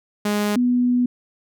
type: tone pair in turn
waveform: sawtooth / sine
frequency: 207.5 / 246.2 Hz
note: G#3 / B3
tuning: -1 / -5 cents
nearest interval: minor third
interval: 296 cents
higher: second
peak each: -15 dBFS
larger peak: neither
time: 0.25-0.56 / 0.56-1.06 s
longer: second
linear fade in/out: 5 ms
effects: none